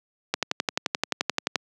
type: click train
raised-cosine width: 0.2 ms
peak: -5 dBFS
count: 15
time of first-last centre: 0.34-1.557 s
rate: 11.5 Hz
effects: high-pass 200 Hz 12 dB/octave